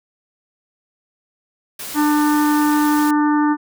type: noise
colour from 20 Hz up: white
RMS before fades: -30 dBFS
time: 1.79-3.11 s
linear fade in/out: 5 ms
type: harmonic tone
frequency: 298 Hz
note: D4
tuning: 25 cents sharp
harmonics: 1 / 3 / 4 / 5 / 6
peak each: -14 / -21 / -25 / -29 / -31 dBFS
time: 1.94-3.57 s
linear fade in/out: 50 ms
effects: none

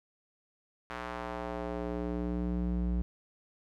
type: tone with band-pass filter sweep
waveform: square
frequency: 59.9 Hz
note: A#1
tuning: 48 cents sharp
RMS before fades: -34 dBFS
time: 0.9-3.02 s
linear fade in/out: 0 ms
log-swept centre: 1400 to 120 Hz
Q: 1.1
effects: none

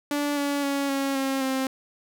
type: tone with pitch steps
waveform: sawtooth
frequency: 290 / 284.7 / 279.5 / 274.4 / 269.3 / 264.4 Hz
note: D4 / C#4 / C#4 / C#4 / C#4 / C4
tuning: -22 / +46 / +14 / -17 / -50 / +18 cents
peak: -20 dBFS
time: 0.11-1.67 s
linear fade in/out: 2 ms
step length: 260 ms
effects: none

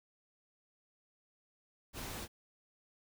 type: noise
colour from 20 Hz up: pink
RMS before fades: -43 dBFS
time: 1.93-2.28 s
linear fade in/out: 50 ms
effects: none

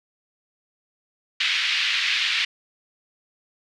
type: band-pass noise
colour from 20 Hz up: pink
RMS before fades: -23 dBFS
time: 1.4-2.45 s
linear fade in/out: 5 ms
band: 2000 to 4000 Hz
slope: 24 dB/octave
effects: none

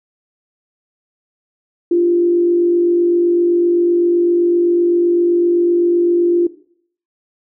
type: tone with frequency modulation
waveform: sine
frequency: 346.7 Hz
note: F4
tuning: 13 cents flat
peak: -10 dBFS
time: 1.91-6.47 s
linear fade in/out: 5 ms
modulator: 47.8 Hz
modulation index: 0.3
effects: noise-tail reverb RT60 0.6 s tail -18 dB re dry

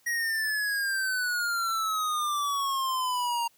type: exponential sweep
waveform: square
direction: down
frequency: 1900 to 928 Hz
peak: -27 dBFS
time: 0.06-3.48 s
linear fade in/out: 10 ms
effects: white hiss -64 dBFS RMS until 3.57 s

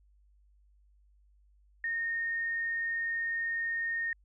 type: tone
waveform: sine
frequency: 1842 Hz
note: A#6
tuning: 21 cents flat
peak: -30 dBFS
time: 1.84-4.13 s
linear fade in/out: 2 ms
effects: added 50 Hz sine -61 dBFS peak until 4.24 s

